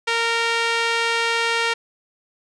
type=tone with band-pass filter; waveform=sawtooth; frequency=462.1 Hz; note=A#4; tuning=15 cents flat; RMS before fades=-21 dBFS; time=0.07-1.74 s; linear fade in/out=10 ms; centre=2500 Hz; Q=0.93; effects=resampled to 24000 Hz